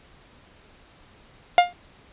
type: tone with exponential decay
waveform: 45% pulse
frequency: 707 Hz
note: F5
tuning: 21 cents sharp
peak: -8 dBFS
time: 1.58-1.73 s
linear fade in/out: 1 ms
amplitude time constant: 32 ms
effects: pink hiss -53 dBFS RMS until 2.12 s + resampled to 8000 Hz